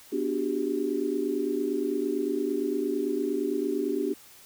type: chord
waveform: sine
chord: G major seventh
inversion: first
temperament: equal with one note detuned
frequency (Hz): 246.9 / 293.7 / 370 / 398.8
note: B3 / D4 / F#4 / G4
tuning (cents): 0 / 0 / 0 / +30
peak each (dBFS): -34 / -30 / -31 / -30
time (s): 0.12-4.14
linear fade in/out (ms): 10
effects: white hiss -52 dBFS RMS until 4.45 s